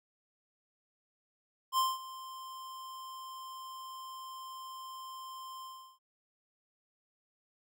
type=tone with ADSR envelope; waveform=square; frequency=1046.5 Hz; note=C6; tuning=in tune; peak=-26 dBFS; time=1.72-5.99 s; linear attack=60 ms; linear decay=200 ms; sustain=-18 dB; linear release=360 ms; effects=none